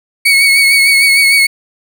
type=tone with vibrato; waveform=35% pulse; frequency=2217 Hz; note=C#7; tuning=in tune; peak=-4 dBFS; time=0.25-1.47 s; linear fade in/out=10 ms; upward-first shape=triangle; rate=6.6 Hz; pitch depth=39 cents each way; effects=none